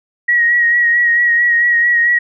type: tone with vibrato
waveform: sine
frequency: 1900 Hz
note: A#6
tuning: 33 cents sharp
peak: -9 dBFS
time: 0.28-2.19 s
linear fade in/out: 10 ms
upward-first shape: sine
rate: 4.5 Hz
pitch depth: 29 cents each way
effects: none